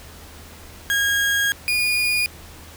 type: tone pair in turn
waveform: 35% pulse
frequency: 1634 / 2444 Hz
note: G#6 / D#7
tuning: -29 / -32 cents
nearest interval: perfect fifth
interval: 697 cents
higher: second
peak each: -16 dBFS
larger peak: neither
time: 0.9-1.52 / 1.68-2.26 s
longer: first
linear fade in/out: 0 ms
effects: added 79 Hz sine -44 dBFS peak until 2.76 s + pink hiss -43 dBFS RMS until 2.76 s